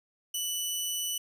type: tone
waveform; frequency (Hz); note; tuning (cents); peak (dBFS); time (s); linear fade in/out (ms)
15% pulse; 2971; F#7; +6; -23; 0.34-1.18; 5
effects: none